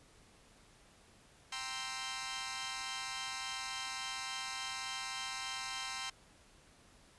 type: chord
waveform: 10% pulse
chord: C dominant seventh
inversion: second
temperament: equal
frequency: 784 / 932.3 / 1046.5 / 1318.5 Hz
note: G5 / Bb5 / C6 / E6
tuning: 0 / 0 / 0 / 0 cents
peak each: -37 / -39 / -34 / -38 dBFS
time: 1.52-6.1 s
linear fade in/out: 5 ms
effects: pink hiss -63 dBFS RMS until 7.18 s + resampled to 24000 Hz